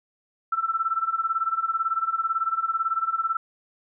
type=tone with tremolo; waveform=sine; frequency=1332 Hz; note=E6; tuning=18 cents sharp; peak=-19 dBFS; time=0.52-3.37 s; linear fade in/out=5 ms; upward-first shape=sine; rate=18 Hz; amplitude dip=85%; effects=none